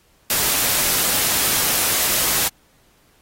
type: noise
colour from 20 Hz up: white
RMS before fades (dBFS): -19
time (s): 0.3-2.48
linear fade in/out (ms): 2
effects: pink hiss -58 dBFS RMS until 3.21 s + AAC 48 kbps